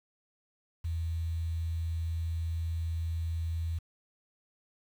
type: tone with quantisation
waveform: sine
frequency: 82.41 Hz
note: E2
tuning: in tune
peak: -30 dBFS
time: 0.84-3.79 s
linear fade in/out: 10 ms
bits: 9
effects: none